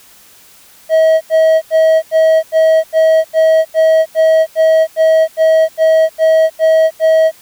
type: tone bursts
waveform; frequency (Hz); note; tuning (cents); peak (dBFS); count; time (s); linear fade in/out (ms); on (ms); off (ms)
triangle; 640; D#5; +49; -4; 16; 0.89-7.315; 50; 320; 87
effects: white hiss -43 dBFS RMS until 7.41 s